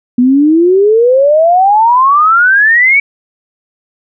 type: exponential sweep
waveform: sine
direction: up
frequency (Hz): 240.9 to 2287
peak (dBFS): -4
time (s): 0.18-3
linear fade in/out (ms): 5
effects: none